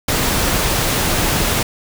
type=noise; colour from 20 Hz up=pink; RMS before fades=-17 dBFS; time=0.08-1.63 s; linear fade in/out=5 ms; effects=none